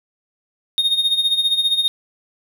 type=tone with tremolo; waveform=triangle; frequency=3700 Hz; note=A#7; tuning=14 cents flat; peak=-11 dBFS; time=0.78-1.88 s; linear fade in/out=0 ms; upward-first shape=sine; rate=15 Hz; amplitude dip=70%; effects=none